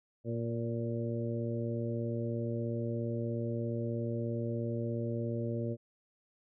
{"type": "harmonic tone with a mistuned harmonic", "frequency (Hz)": 116.9, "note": "A#2", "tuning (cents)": 5, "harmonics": [1, 2, 3, 4, 5], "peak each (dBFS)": [-35, -38, -40, -41, -42], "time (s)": [0.24, 5.77], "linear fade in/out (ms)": 50, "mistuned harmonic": 5, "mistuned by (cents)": -17, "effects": []}